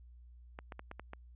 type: clicks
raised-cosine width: 0.5 ms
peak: -29 dBFS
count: 6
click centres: 0.589 / 0.722 / 0.794 / 0.914 / 0.996 / 1.134 s
effects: added 60 Hz sine -53 dBFS peak until 1.35 s + resampled to 8000 Hz